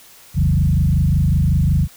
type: tone with frequency modulation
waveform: sine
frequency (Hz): 111.2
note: A2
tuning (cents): +19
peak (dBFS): -12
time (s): 0.34-1.88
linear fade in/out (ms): 50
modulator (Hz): 25.4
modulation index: 2.4
effects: white hiss -45 dBFS RMS until 1.96 s